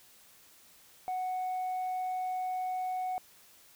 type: tone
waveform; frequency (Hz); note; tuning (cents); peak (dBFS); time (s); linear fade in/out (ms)
sine; 740; F#5; 0; -29; 1.08-3.18; 0
effects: tanh soft clip ceiling -30 dBFS + white hiss -59 dBFS RMS until 3.75 s